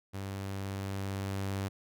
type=tone with level ramp; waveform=sawtooth; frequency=97.7 Hz; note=G2; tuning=5 cents flat; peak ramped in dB=-33 to -28 dBFS; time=0.13-1.69 s; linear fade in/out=20 ms; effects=none